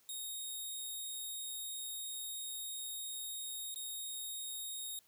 10% pulse tone with dropouts, 3729 Hz, A#7, in tune, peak -33 dBFS, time 0.09-4.99 s, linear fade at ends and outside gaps 1 ms, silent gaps 3.744-3.759 s, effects white hiss -69 dBFS RMS until 5.07 s + high-pass 60 Hz 12 dB/octave

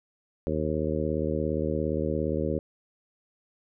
harmonic tone, 77.3 Hz, D#2, 11 cents flat, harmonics 1 / 2 / 3 / 4 / 5 / 6 / 7, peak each -33 / -33 / -33 / -33 / -33 / -33 / -33 dBFS, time 0.47-2.59 s, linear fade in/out 0 ms, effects none

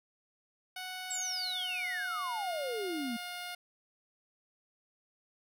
10% pulse tone with pitch glide, 740 to 712.3 Hz, F#5 to F5, 0 to +34 cents, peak -31 dBFS, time 0.76-3.55 s, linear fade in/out 5 ms, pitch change -66 cents, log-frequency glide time 1.24-2.62 s
sine exponential sweep, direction down, 7930 to 220 Hz, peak -34 dBFS, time 1.1-3.17 s, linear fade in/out 10 ms
effects none

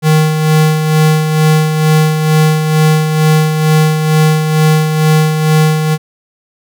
square tone with tremolo, 155.56 Hz, D#3, in tune, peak -6 dBFS, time 0.02-5.98 s, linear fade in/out 50 ms, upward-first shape sine, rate 2.2 Hz, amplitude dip 50%, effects none

